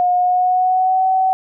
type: tone with pitch glide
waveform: sine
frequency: 719 to 755.6 Hz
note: F#5 to F#5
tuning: -50 to +36 cents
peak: -12 dBFS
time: 0-1.33 s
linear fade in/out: 0 ms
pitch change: +86 cents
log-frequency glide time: 0.15-1.06 s
effects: none